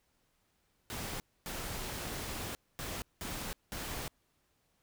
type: noise bursts at uneven times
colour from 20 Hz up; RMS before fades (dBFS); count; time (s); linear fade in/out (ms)
pink; -40; 5; 0.9-1.2 / 1.46-2.55 / 2.79-3.02 / 3.21-3.53 / 3.72-4.08; 0
effects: pink hiss -75 dBFS RMS until 4.82 s